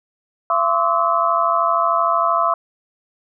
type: tone cluster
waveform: sine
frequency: 677 / 1046 / 1139 / 1289 Hz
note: E5 / C6 / C#6 / E6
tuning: +46 / -1 / +47 / -39 cents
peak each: -20 dBFS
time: 0.5-2.54 s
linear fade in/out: 2 ms
effects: none